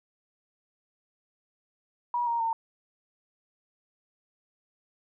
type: tone with pitch steps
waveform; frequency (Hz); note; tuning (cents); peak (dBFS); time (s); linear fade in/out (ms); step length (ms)
sine; 963 / 935.6 / 909; B5 / A#5 / A#5; -44 / +6 / -44; -25; 2.14-2.53; 2; 130
effects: none